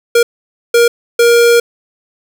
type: tone bursts at uneven times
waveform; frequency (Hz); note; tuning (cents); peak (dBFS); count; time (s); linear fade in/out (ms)
square; 471.5; A#4; +20; -6; 3; 0.15-0.23 / 0.74-0.88 / 1.19-1.6; 5
effects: none